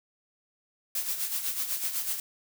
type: noise with tremolo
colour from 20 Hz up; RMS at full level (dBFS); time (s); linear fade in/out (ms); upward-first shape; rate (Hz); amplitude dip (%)
blue; -29; 0.95-2.2; 2; sine; 8; 60
effects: none